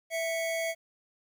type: tone pair together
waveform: square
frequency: 659.1 / 2217 Hz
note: E5 / C#7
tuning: 0 / 0 cents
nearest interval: octave + major sixth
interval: 2100 cents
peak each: -31 / -36 dBFS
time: 0.1-0.75 s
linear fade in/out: 50 ms
effects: 11-bit